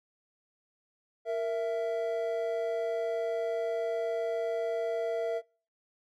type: tone pair together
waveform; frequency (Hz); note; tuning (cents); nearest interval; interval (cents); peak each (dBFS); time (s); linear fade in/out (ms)
triangle; 463.9 / 662.9; A#4 / E5; -8 / +10; tritone; 618; -30 / -29; 1.25-5.42; 50
effects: noise-tail reverb RT60 0.4 s tail -25 dB re dry